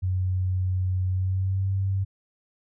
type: tone with pitch glide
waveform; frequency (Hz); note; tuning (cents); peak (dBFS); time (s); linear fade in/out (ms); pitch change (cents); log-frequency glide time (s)
sine; 92.5 to 96.71; F#2 to G2; 0 to -23; -22; 0.02-2.05; 20; +77; 1.08-1.69
effects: none